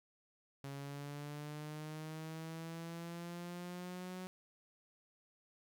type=linear sweep; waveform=sawtooth; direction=up; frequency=138.2 to 185 Hz; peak=-40 dBFS; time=0.64-4.27 s; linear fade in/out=0 ms; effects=12-bit

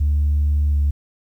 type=tone with pitch glide; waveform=sine; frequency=73.42 to 72.16 Hz; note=D2 to D2; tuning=0 to -30 cents; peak=-13 dBFS; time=0-0.91 s; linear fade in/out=10 ms; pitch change=-30 cents; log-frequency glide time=0.7-0.76 s; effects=tanh soft clip ceiling -12 dBFS + 9-bit

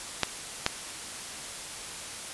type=clicks; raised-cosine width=0.2 ms; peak=-5 dBFS; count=2; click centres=0.233 / 0.664 s; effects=white hiss -39 dBFS RMS until 2.33 s + resampled to 24000 Hz

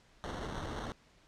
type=noise with sample-and-hold; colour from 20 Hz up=pink; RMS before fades=-40 dBFS; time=0.24-0.92 s; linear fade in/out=0 ms; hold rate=2450 Hz; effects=pink hiss -64 dBFS RMS until 1.27 s + low-pass 6000 Hz 12 dB/octave

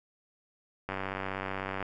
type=click train; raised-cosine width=0.5 ms; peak=-19 dBFS; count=91; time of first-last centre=0.89-1.827 s; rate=96.1 Hz; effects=none

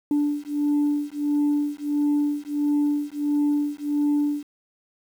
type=beating tone pair; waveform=sine; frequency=291.7 / 293.2 Hz; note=D4 / D4; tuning=-12 / -3 cents; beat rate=1.5 Hz; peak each=-22 dBFS; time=0.11-4.43 s; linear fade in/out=2 ms; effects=tanh soft clip ceiling -16 dBFS + 8-bit

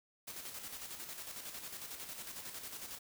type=noise with tremolo; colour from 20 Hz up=white; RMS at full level=-45 dBFS; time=0.27-2.99 s; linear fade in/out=10 ms; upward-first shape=square; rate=11 Hz; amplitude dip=45%; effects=none

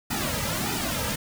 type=noise with flanger; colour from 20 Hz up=pink; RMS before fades=-28 dBFS; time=0.1-1.16 s; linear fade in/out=10 ms; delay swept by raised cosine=1.8 to 2.8 ms; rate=1.6 Hz; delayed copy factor=-0.95; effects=none

